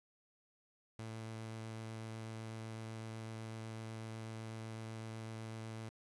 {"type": "tone", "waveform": "sawtooth", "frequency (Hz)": 111.5, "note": "A2", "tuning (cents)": 23, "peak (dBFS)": -40, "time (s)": [0.99, 5.89], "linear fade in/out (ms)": 0, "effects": ["resampled to 24000 Hz", "11-bit"]}